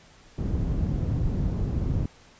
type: low-pass noise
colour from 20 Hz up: white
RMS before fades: -26 dBFS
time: 0.38-2.06 s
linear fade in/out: 5 ms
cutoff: 130 Hz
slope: 12 dB/octave
effects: pink hiss -54 dBFS RMS until 2.39 s + resampled to 16000 Hz